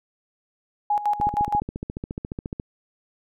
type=tone with tremolo; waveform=sine; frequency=830.6 Hz; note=G#5; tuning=in tune; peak=-18 dBFS; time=0.9-1.6 s; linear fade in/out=5 ms; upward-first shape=square; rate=6.4 Hz; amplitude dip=75%
type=click train; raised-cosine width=3 ms; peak=-17 dBFS; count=21; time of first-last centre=1.2-2.599 s; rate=14.3 Hz
effects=none